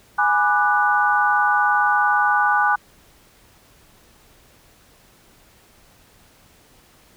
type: chord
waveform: sine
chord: G# half-diminished seventh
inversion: none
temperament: equal with one note detuned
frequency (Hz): 830.6 / 987.8 / 1186.3 / 1480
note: G#5 / B5 / D6 / F#6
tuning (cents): 0 / 0 / +17 / 0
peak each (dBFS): -19 / -25 / -21 / -19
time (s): 0.18-2.76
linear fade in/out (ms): 10
effects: pink hiss -53 dBFS RMS until 7.16 s